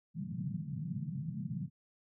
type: band-pass noise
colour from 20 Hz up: pink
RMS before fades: -39 dBFS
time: 0.14-1.7 s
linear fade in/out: 50 ms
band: 120 to 200 Hz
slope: 48 dB/octave
effects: none